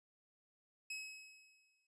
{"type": "tone with exponential decay", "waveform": "sawtooth", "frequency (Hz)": 2562, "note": "E7", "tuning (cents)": -50, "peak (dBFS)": -38, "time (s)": [0.9, 1.87], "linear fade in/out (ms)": 5, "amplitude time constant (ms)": 210, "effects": ["noise-tail reverb RT60 0.2 s tail -25 dB re dry", "resampled to 22050 Hz"]}